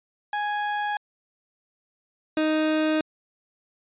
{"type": "tone pair in turn", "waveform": "30% pulse", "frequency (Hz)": [830.6, 311.1], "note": ["G#5", "D#4"], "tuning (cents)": [0, 0], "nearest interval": "octave + perfect fourth", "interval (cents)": 1700, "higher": "first", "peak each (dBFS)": [-22, -18], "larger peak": "second", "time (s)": [[0.33, 0.97], [2.37, 3.01]], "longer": "neither", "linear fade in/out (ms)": 2, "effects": ["resampled to 8000 Hz"]}